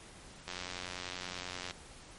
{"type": "click train", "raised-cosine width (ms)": 0.2, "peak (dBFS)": -22, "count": 112, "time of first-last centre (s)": [0.48, 1.709], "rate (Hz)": 90.3, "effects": ["pink hiss -53 dBFS RMS until 2.18 s", "MP3 48 kbps"]}